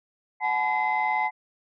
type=tone cluster; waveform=sine; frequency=740 / 857 / 999 / 2055 Hz; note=F#5 / A5 / B5 / C7; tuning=0 / -46 / +20 / -32 cents; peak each=-29 / -24 / -32 / -27 dBFS; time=0.4-1.31 s; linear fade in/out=50 ms; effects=tanh soft clip ceiling -15 dBFS